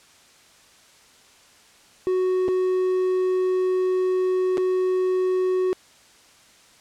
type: tone with dropouts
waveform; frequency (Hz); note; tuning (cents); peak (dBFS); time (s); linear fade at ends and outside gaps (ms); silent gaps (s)
triangle; 370; F#4; 0; -17; 2.07-5.73; 0; 2.481-2.486 / 4.572-4.579
effects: white hiss -53 dBFS RMS until 6.8 s + low-pass 8000 Hz 12 dB/octave